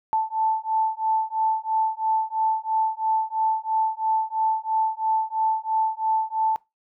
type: beating tone pair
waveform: sine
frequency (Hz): 879 / 882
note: A5 / A5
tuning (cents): -2 / +4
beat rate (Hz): 3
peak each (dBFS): -24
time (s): 0.13-6.56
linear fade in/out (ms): 0
effects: noise-tail reverb RT60 0.2 s tail -21 dB re dry